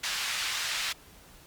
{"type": "band-pass noise", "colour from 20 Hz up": "white", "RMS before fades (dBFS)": -32, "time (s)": [0.03, 0.93], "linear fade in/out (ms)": 10, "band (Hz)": [1300, 4500], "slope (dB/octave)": 12, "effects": ["pink hiss -54 dBFS RMS until 1.46 s", "Opus 48 kbps"]}